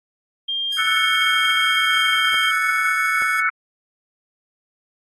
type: tone with pitch glide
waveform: sine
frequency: 3200 to 3176 Hz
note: G7 to G7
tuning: +35 to +22 cents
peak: -21 dBFS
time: 0.48-2.51 s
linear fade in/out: 10 ms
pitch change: -13 cents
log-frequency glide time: 1.7-2.19 s
type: tone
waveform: 5% pulse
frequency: 1658 Hz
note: G#6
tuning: 3 cents flat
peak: -22 dBFS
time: 0.72-3.4 s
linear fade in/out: 5 ms
type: chord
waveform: sine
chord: F# minor seventh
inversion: third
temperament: equal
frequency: 1318.5 / 1480 / 1760 / 2217 Hz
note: E6 / F#6 / A6 / C#7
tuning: 0 / 0 / 0 / 0 cents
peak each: -23 / -22 / -28 / -22 dBFS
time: 0.78-3.5 s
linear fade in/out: 10 ms
type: clicks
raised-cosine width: 0.5 ms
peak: -21 dBFS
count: 2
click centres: 2.343 / 3.222 s
effects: AAC 32 kbps